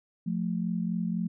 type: tone pair together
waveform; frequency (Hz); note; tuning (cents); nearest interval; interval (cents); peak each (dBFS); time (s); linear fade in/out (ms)
sine; 176.06 / 220; F3 / A3; +14 / 0; major third; 386; -29 / -31; 0.26-1.28; 10
effects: none